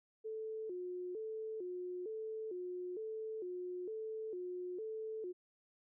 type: tone with vibrato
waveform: sine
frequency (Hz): 397.8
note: G4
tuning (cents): +25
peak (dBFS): -40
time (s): 0.24-5.33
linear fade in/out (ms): 20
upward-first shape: square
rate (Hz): 1.1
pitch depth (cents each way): 170
effects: none